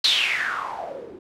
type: noise with low-pass filter sweep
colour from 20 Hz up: blue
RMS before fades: -25 dBFS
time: 0.04-1.19 s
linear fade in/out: 5 ms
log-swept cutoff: 4100 to 320 Hz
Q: 8
effects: none